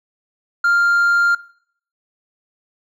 sine tone with hard clipping, 1396.9 Hz, F6, in tune, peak -13 dBFS, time 0.64-1.35 s, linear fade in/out 5 ms, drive 2 dB, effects noise-tail reverb RT60 0.6 s tail -20 dB re dry

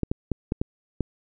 clicks, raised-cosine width 3 ms, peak -11 dBFS, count 6, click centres 0.033 / 0.115 / 0.317 / 0.521 / 0.615 / 1.007 s, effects none

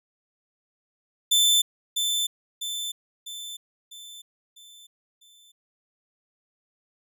sawtooth tone with echo, 3535 Hz, A7, 7 cents sharp, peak -14 dBFS, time 1.31-1.62 s, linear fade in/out 10 ms, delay 650 ms, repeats 6, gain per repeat -6 dB, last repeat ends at 5.52 s, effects none

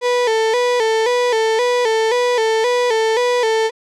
35% pulse tone with vibrato, 466.7 Hz, A#4, 2 cents sharp, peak -12 dBFS, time 0.01-3.71 s, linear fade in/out 50 ms, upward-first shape square, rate 1.9 Hz, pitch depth 86 cents each way, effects low-pass 6000 Hz 12 dB/octave

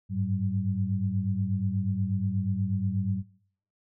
sine tone cluster, 96.9 / 105.2 / 190.9 Hz, G2 / G#2 / G3, -20 / +23 / -46 cents, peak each -30 dBFS, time 0.09-3.23 s, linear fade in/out 50 ms, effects noise-tail reverb RT60 0.6 s tail -20 dB re dry

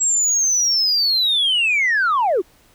sine linear sweep, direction down, 7670 to 320 Hz, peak -13 dBFS, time 0-2.42 s, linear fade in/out 20 ms, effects tanh soft clip ceiling -12 dBFS + pink hiss -54 dBFS RMS until 2.74 s

